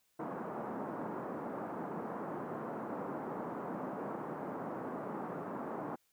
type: band-pass noise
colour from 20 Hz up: pink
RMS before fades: -41 dBFS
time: 0.19-5.96 s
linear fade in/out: 10 ms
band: 180 to 1200 Hz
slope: 24 dB/octave
effects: white hiss -75 dBFS RMS until 6.12 s